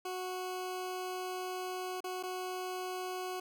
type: tone with dropouts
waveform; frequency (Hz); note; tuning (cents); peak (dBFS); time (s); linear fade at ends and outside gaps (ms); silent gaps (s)
20% pulse; 368.1; F#4; -9; -32; 0.05-3.4; 5; 2.005-2.041 / 2.228-2.234
effects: none